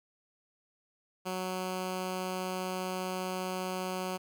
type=tone; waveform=10% pulse; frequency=185 Hz; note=F#3; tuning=in tune; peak=-25 dBFS; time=1.25-4.18 s; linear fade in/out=20 ms; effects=none